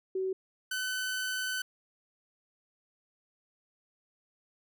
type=tone pair in turn; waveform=sine / sawtooth; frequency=378.1 / 1512.4 Hz; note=F#4 / F#6; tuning=+38 / +38 cents; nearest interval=2 octaves; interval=2400 cents; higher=second; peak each=-29 / -28 dBFS; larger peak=second; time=0.15-0.33 / 0.71-1.62 s; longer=second; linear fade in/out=5 ms; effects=none